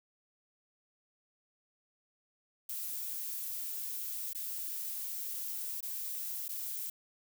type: noise with dropouts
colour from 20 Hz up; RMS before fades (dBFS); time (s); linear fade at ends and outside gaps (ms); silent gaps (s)
violet; -39; 2.69-6.9; 5; 4.332-4.348 / 5.807-5.827 / 6.482-6.49
effects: none